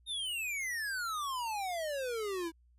square exponential sweep, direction down, 3729 to 320 Hz, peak -35 dBFS, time 0.06-2.52 s, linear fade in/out 50 ms, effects added 60 Hz sine -62 dBFS peak until 2.78 s + resampled to 32000 Hz

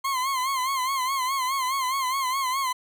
40% pulse tone with vibrato, 1054 Hz, C6, 12 cents sharp, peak -23 dBFS, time 0.04-2.73 s, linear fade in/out 10 ms, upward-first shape sine, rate 4.8 Hz, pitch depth 85 cents each way, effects none

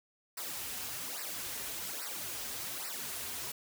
white noise with flanger, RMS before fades -40 dBFS, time 0.37-3.52 s, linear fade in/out 5 ms, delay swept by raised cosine 0.3 to 6.1 ms, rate 1.2 Hz, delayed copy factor -0.85, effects none

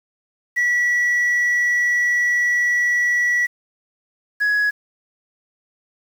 sine tone pair in turn, 1944 / 1676.2 Hz, B6 / G#6, -28 / +16 cents, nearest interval minor third, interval 256 cents, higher first, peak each -13 dBFS, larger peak neither, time 0.56-3.47 / 4.4-4.71 s, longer first, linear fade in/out 20 ms, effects tanh soft clip ceiling -14 dBFS + 7-bit

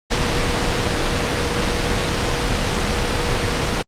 sine tone in noise, 481.5 Hz, B4, 44 cents flat, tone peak -28 dBFS, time 0.1-3.83 s, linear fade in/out 20 ms, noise pink, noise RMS -19 dBFS, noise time 0.1-3.83 s, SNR -12 dB, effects low-pass 6000 Hz 12 dB/octave + Opus 48 kbps

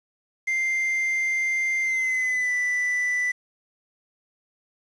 triangle tone with pitch glide, 2093 to 1983.5 Hz, C7 to B6, 0 to +7 cents, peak -20 dBFS, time 0.47-3.32 s, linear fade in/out 10 ms, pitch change -93 cents, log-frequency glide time 1.82-2.53 s, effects resampled to 22050 Hz + 8-bit

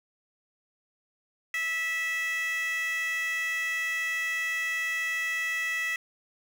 15% pulse tone with high-pass filter, 653 Hz, E5, 17 cents flat, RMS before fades -30 dBFS, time 1.54-5.96 s, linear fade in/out 2 ms, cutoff 2100 Hz, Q 5.3, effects none

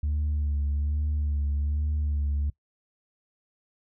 sine tone with vibrato, 73.42 Hz, D2, in tune, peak -22 dBFS, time 0.03-2.5 s, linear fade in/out 5 ms, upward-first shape sine, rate 1.2 Hz, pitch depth 41 cents each way, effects noise-tail reverb RT60 0.1 s tail -22 dB re dry + tanh soft clip ceiling -22 dBFS

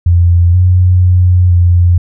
sine tone with pitch steps, 86.6 / 90.8 / 90.2 / 87.8 Hz, F2 / F#2 / F#2 / F2, -14 / -32 / -44 / +10 cents, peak -4 dBFS, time 0.06-1.98 s, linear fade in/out 5 ms, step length 480 ms, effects none

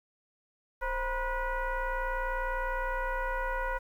sine tone with frequency modulation, 466.2 Hz, A#4, in tune, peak -29 dBFS, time 0.81-3.79 s, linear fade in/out 20 ms, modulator 496 Hz, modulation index 2.5, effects 10-bit

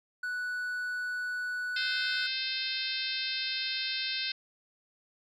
triangle tone with pitch glide, 1480 to 1493.7 Hz, F#6 to F#6, 0 to +16 cents, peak -30 dBFS, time 0.23-2.27 s, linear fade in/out 5 ms, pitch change +16 cents, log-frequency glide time 1.72-1.8 s
harmonic tone, 521 Hz, C5, 7 cents flat, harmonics 3 / 4 / 5 / 6 / 7 / 8 / 9 / 10, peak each -41 / -42 / -38 / -41 / -37 / -37 / -40 / -41 dBFS, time 1.76-4.32 s, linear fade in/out 5 ms
effects none

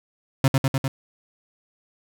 35% pulse tone with echo, 134.3 Hz, C3, 46 cents sharp, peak -12 dBFS, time 0.44-0.48 s, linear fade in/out 2 ms, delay 100 ms, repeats 4, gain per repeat -2 dB, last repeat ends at 0.88 s, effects none

